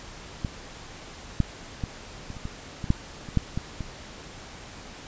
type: clicks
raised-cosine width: 5 ms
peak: -15 / -8 / -16 / -25 / -28 / -20 / -19 / -7 / -25 / -8 / -15 / -19 dBFS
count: 12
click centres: 0.448 / 1.403 / 1.838 / 2.303 / 2.367 / 2.454 / 2.842 / 2.904 / 3.288 / 3.373 / 3.575 / 3.807 s
effects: pink hiss -43 dBFS RMS until 5.07 s + resampled to 16000 Hz